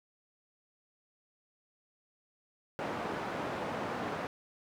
white band-pass noise, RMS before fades -37 dBFS, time 2.79-4.27 s, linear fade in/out 0 ms, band 130 to 1000 Hz, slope 12 dB/octave, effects none

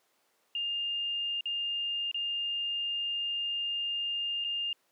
sine tone with dropouts, 2813 Hz, F7, 12 cents sharp, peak -30 dBFS, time 0.55-4.73 s, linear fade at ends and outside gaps 2 ms, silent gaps 1.409-1.456 / 2.114-2.144 / 4.442-4.446 s, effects pink hiss -71 dBFS RMS until 4.91 s + high-pass 400 Hz 12 dB/octave

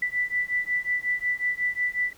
sine beating tone pair, 1975.5 / 1981 Hz, B6 / B6, 0 / +5 cents, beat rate 5.5 Hz, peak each -27 dBFS, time 0.02-2.13 s, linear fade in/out 5 ms, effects pink hiss -54 dBFS RMS until 2.17 s

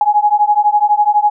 sine beating tone pair, 829 / 841 Hz, G#5 / G#5, -3 / +22 cents, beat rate 12 Hz, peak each -12 dBFS, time 0.01-1.3 s, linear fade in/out 2 ms, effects none

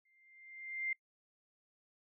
sine tone with exponential growth, 2097 Hz, C7, 3 cents sharp, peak -32 dBFS, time 0.05-0.93 s, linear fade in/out 5 ms, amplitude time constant 190 ms, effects noise-tail reverb RT60 0.1 s tail -23 dB re dry

